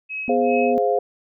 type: tone with tremolo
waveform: sine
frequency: 2558 Hz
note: D#7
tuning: 47 cents sharp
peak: -25 dBFS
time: 0.09-0.75 s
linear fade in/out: 20 ms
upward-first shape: sine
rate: 2.5 Hz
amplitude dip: 100%
type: tone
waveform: sine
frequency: 247.3 Hz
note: B3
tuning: 3 cents sharp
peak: -22 dBFS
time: 0.28-0.78 s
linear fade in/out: 0 ms
type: chord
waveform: sine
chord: F minor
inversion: first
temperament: equal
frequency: 415.3 / 523.3 / 698.5 Hz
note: Ab4 / C5 / F5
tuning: 0 / 0 / 0 cents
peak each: -21 dBFS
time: 0.29-0.99 s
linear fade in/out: 5 ms
effects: none

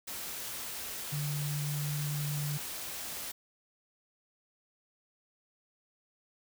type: tone in noise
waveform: sine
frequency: 146.83 Hz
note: D3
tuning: in tune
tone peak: -32 dBFS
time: 1.12-2.58 s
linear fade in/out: 10 ms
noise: white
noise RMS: -40 dBFS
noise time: 0.07-3.32 s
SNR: +5 dB
effects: none

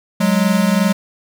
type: tone pair together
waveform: square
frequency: 185 / 207.6 Hz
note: F#3 / G#3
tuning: 0 / 0 cents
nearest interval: major second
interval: 200 cents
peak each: -16 dBFS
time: 0.2-0.93 s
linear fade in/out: 10 ms
effects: none

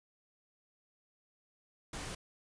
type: noise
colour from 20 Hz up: pink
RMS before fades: -42 dBFS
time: 1.93-2.15 s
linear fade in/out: 5 ms
effects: resampled to 22050 Hz

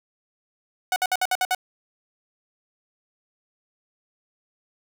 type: tone bursts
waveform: sawtooth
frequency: 740 Hz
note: F#5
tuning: in tune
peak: -16 dBFS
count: 7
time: 0.92-1.549 s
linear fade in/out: 2 ms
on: 41 ms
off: 57 ms
effects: 7-bit

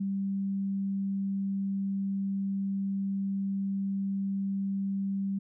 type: tone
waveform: sine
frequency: 196 Hz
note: G3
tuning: in tune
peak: -28 dBFS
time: 0-5.39 s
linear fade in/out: 10 ms
effects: none

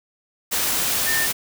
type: tone in noise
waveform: sine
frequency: 1800 Hz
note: A6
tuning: 39 cents sharp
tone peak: -22 dBFS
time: 1.06-1.27 s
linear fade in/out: 20 ms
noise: white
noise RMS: -22 dBFS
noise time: 0.51-1.33 s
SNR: -3 dB
effects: none

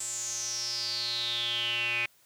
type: tone with band-pass filter sweep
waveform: square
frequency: 118.5 Hz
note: A#2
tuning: 29 cents sharp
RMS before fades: -32 dBFS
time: 0-2.06 s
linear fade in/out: 5 ms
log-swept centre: 7800 to 2400 Hz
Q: 9.3
effects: white hiss -63 dBFS RMS until 2.25 s

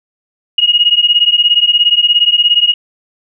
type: beating tone pair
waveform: sine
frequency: 2871 / 2888 Hz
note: F7 / F#7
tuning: +47 / -43 cents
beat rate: 17 Hz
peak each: -10 dBFS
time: 0.58-2.74 s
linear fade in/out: 5 ms
effects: none

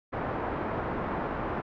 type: low-pass noise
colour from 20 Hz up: white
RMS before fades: -32 dBFS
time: 0.12-1.62 s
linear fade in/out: 20 ms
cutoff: 1000 Hz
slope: 12 dB/octave
effects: low-pass 2000 Hz 12 dB/octave

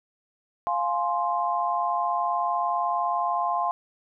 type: chord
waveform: sine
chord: F minor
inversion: none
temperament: just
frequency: 698.5 / 838.1 / 1047.7 Hz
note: F5 / Ab5 / C6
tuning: 0 / +16 / +2 cents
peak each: -27 / -29 / -26 dBFS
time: 0.67-3.71 s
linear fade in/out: 0 ms
effects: none

